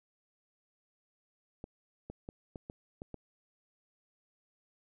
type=clicks; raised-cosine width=2 ms; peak=-29 dBFS; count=7; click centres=1.641 / 2.1 / 2.289 / 2.558 / 2.699 / 3.019 / 3.143 s; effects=none